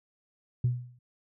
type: tone with exponential decay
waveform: sine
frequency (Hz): 122.9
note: B2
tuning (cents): -8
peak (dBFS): -19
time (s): 0.64-0.99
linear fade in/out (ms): 5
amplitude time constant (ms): 76
effects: tanh soft clip ceiling -18 dBFS